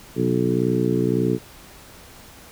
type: harmonic tone with a mistuned harmonic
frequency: 61.74 Hz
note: B1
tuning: in tune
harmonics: 2 / 3 / 4 / 5 / 6 / 7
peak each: -25 / -25 / -25 / -25 / -25 / -25 dBFS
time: 0.15-1.39 s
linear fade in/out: 50 ms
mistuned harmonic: 2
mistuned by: +58 cents
effects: pink hiss -45 dBFS RMS until 2.51 s